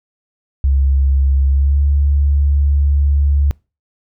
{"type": "tone with pitch glide", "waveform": "sine", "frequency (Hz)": [68.1, 71.16], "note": ["C#2", "C#2"], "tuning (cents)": [-30, 46], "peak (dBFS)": -10, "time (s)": [0.64, 3.51], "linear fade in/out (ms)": 0, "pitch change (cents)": 76, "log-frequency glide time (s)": [1.49, 1.81], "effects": ["noise-tail reverb RT60 0.3 s tail -25 dB re dry"]}